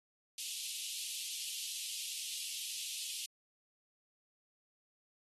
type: high-pass noise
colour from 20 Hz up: pink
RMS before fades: -42 dBFS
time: 0.38-3.26 s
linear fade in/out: 2 ms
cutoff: 2700 Hz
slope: 48 dB/octave
effects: AAC 32 kbps